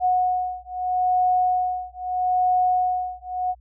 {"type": "beating tone pair", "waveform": "sine", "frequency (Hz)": [731, 731.78], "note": ["F#5", "F#5"], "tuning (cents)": [-21, -19], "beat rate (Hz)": 0.78, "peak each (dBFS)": -22, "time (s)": [0, 3.55], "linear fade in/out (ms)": 50, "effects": ["added 60 Hz sine -49 dBFS peak until 3.6 s"]}